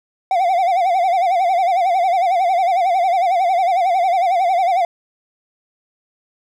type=tone with vibrato; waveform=triangle; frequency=727 Hz; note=F#5; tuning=31 cents flat; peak=-11 dBFS; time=0.31-4.85 s; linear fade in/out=2 ms; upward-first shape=sine; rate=11 Hz; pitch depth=120 cents each way; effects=none